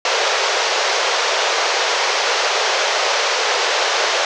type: band-pass noise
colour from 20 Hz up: pink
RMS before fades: -18 dBFS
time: 0.05-4.25 s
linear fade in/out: 2 ms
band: 430 to 6400 Hz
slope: 48 dB/octave
effects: none